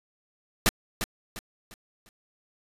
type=noise with echo; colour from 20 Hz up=pink; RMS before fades=-20 dBFS; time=0.66-0.69 s; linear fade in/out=0 ms; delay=350 ms; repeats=4; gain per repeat=-9 dB; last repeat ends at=2.09 s; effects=resampled to 32000 Hz